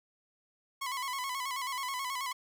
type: tone with vibrato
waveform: sawtooth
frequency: 1046.5 Hz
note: C6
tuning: in tune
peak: -30 dBFS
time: 0.81-2.33 s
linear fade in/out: 10 ms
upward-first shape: square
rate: 9.3 Hz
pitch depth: 77 cents each way
effects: none